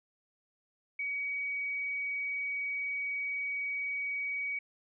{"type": "tone", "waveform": "sine", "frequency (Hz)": 2261, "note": "C#7", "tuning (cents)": 34, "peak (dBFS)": -32, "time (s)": [0.99, 4.59], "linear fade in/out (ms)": 5, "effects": []}